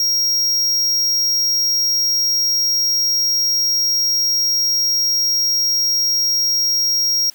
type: tone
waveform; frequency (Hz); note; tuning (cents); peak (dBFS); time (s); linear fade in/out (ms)
square; 5600; F8; +4; -15; 0-7.3; 2
effects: white hiss -48 dBFS RMS until 7.34 s + high-pass 100 Hz 12 dB/octave